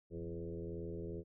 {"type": "tone with frequency modulation", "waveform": "sine", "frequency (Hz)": 256.7, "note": "C4", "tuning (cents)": -33, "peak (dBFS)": -40, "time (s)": [0.1, 1.24], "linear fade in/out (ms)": 50, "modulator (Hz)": 82.3, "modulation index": 2.7, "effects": []}